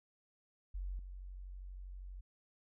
sine tone with level steps, 46.25 Hz, F#1, in tune, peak -38 / -45 dBFS, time 0.74-2.21 s, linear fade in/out 10 ms, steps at 0.99 s, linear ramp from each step 2 ms, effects none

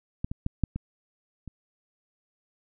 clicks, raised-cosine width 5 ms, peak -16 / -20 / -15 / -11 / -19 / -27 dBFS, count 6, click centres 0.245 / 0.315 / 0.464 / 0.637 / 0.76 / 1.477 s, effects none

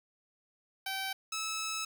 10% pulse tone pair in turn, 772 / 1301.3 Hz, G5 / E6, -27 / -23 cents, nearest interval major sixth, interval 904 cents, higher second, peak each -26 dBFS, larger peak neither, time 0.86-1.13 / 1.32-1.85 s, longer second, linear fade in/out 5 ms, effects 10-bit

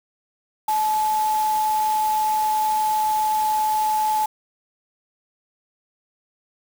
sine tone in noise, 861 Hz, A5, 38 cents flat, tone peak -18 dBFS, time 0.68-4.26 s, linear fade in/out 5 ms, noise white, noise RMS -34 dBFS, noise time 0.68-4.26 s, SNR +13 dB, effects none

